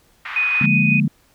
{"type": "band-pass noise", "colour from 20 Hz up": "white", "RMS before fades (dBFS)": -30, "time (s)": [0.25, 0.66], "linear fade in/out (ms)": 5, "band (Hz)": [1100, 2200], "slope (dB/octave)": 24}
{"type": "tone with tremolo", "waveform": "sine", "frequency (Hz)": 2489, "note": "D#7", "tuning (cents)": 0, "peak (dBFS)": -15, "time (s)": [0.36, 1], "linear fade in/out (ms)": 2, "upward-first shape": "triangle", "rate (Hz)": 5.7, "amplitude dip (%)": 25}
{"type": "chord", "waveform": "sine", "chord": "Bb dominant seventh", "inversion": "first", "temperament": "equal with one note detuned", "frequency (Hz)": [146.83, 175.83, 207.7, 233.1], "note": ["D3", "F3", "Ab3", "Bb3"], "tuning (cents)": [0, 12, 0, 0], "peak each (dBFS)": [-19, -22, -19, -22], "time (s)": [0.61, 1.08], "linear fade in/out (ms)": 5}
{"effects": ["pink hiss -57 dBFS RMS until 1.34 s"]}